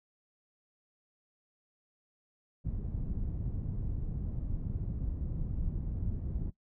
pink low-pass noise, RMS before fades -35 dBFS, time 2.64-6.51 s, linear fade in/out 20 ms, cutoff 150 Hz, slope 12 dB/octave, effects noise-tail reverb RT60 0.1 s tail -18 dB re dry

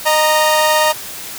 sawtooth tone pair together, 615.7 / 932.3 Hz, D#5 / A#5, -18 / 0 cents, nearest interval perfect fifth, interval 718 cents, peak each -10 dBFS, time 0.05-0.93 s, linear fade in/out 20 ms, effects white hiss -29 dBFS RMS until 1.38 s

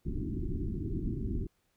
pink low-pass noise, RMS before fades -34 dBFS, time 0.05-1.47 s, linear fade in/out 5 ms, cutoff 380 Hz, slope 96 dB/octave, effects pink hiss -75 dBFS RMS until 1.76 s

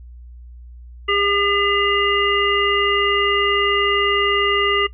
harmonic tone, 403.5 Hz, G#4, 50 cents flat, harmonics 1 / 3 / 5 / 7, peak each -21 / -21 / -21 / -21 dBFS, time 1.08-4.87 s, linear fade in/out 10 ms, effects noise-tail reverb RT60 0.1 s tail -17 dB re dry + added 60 Hz sine -36 dBFS peak until 4.93 s

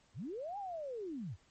sine linear two-way sweep, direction up then down, 69.3 to 830.6 to 69.3 Hz, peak -39 dBFS, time 0.14-1.37 s, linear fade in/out 50 ms, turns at 0.58 s, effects pink hiss -69 dBFS RMS until 1.5 s + MP3 32 kbps

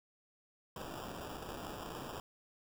white noise with sample-and-hold, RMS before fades -45 dBFS, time 0.76-2.2 s, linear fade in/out 2 ms, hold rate 2100 Hz, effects none

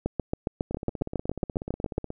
two click trains, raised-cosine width 2 ms, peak -12 / -20 dBFS, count 15 / 24, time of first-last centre 0.06-1.98 / 0.71-2.104 s, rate 7.29 / 16.5 Hz, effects none

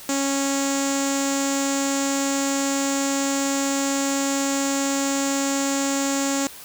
sawtooth tone with low-pass filter, 275.7 Hz, C#4, 9 cents flat, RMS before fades -23 dBFS, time 0.09-6.47 s, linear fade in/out 2 ms, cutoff 7200 Hz, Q 7.2, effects white hiss -41 dBFS RMS until 6.64 s

